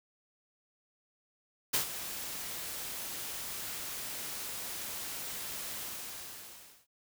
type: noise with ADSR envelope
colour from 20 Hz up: white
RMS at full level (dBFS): -28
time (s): 1.73-6.87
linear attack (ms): 13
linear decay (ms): 110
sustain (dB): -12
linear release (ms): 1100
effects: none